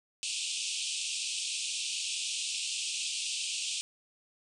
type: band-pass noise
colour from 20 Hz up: pink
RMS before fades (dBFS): -35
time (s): 0.23-3.81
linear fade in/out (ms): 0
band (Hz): 2500 to 9300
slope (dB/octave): 96
effects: none

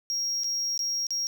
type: tone with dropouts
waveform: triangle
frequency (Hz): 5600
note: F8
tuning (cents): +4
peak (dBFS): -25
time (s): 0.1-1.27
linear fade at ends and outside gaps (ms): 0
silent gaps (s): 0.435-0.443 / 0.777-0.792 / 1.068-1.106
effects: none

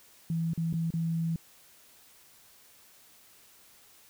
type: tone with dropouts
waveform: sine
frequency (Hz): 164.81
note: E3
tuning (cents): 0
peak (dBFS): -27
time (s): 0.3-1.36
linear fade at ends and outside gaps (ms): 2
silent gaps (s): 0.535-0.576 / 0.728-0.738 / 0.905-0.938
effects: white hiss -58 dBFS RMS until 4.09 s

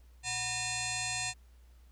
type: tone with frequency modulation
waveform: sine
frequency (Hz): 2451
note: D#7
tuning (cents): -27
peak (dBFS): -32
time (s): 0.23-1.34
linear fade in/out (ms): 50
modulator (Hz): 856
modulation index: 7
effects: added 60 Hz sine -55 dBFS peak until 1.91 s + pink hiss -70 dBFS RMS until 1.91 s

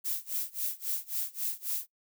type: noise with tremolo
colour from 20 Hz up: violet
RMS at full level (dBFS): -31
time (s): 0.04-1.87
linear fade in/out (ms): 20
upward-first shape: sine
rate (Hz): 3.7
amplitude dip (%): 95
effects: noise-tail reverb RT60 0.1 s tail -20 dB re dry

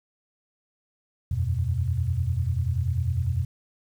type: chord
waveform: sine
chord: E suspended second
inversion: none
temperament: equal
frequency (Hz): 82.41 / 92.5 / 123.47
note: E2 / F#2 / B2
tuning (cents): 0 / 0 / 0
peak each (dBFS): -27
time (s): 1.31-3.45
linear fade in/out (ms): 5
effects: 9-bit

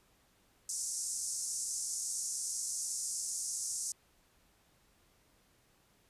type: band-pass noise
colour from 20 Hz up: pink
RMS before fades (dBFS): -38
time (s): 0.69-3.92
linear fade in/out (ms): 2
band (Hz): 5700 to 9900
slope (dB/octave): 48
effects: pink hiss -69 dBFS RMS until 6.09 s + resampled to 32000 Hz

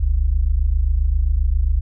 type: tone pair together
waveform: sine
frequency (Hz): 41.78 / 69.3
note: E1 / C#2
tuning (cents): +24 / 0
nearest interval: major sixth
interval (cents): 876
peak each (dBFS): -17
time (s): 0-1.81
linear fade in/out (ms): 10
effects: none

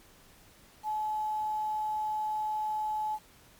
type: tone with quantisation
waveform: sine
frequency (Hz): 857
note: A5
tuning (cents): -46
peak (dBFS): -29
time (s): 0.83-3.19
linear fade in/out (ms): 50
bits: 9
effects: pink hiss -58 dBFS RMS until 3.59 s + MP3 96 kbps

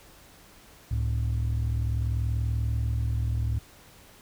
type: tone pair together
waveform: sine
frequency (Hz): 69 / 109.53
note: C#2 / A2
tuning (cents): -7 / -7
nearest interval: minor sixth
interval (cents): 800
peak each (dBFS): -25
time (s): 0.91-3.59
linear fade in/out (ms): 5
effects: tanh soft clip ceiling -21 dBFS + pink hiss -53 dBFS RMS until 4.21 s

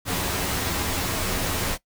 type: noise with comb filter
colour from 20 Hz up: pink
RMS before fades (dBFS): -26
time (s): 0.05-1.78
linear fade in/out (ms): 50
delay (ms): 11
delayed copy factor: +0.55
effects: noise-tail reverb RT60 0.1 s tail -19 dB re dry

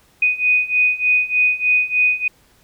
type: beating tone pair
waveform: sine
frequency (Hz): 2487 / 2490.3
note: D#7 / D#7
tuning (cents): -1 / +1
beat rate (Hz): 3.3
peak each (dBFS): -18 / -16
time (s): 0.22-2.28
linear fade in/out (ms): 5
effects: pink hiss -55 dBFS RMS until 2.63 s

